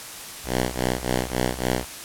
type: ring-modulated tone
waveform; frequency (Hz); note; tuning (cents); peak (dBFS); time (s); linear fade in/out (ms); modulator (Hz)
5% pulse; 62.7; B1; +27; -9; 0.44-1.85; 5; 60.9
effects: white hiss -37 dBFS RMS until 2.04 s + low-pass 12000 Hz 12 dB/octave